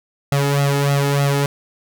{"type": "tone with flanger", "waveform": "sawtooth", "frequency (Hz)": 141.1, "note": "C#3", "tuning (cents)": 31, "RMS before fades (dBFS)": -17, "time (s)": [0.32, 1.46], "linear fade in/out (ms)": 2, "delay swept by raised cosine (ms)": [1.5, 2.33], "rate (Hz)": 3.3, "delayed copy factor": 0.85, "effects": []}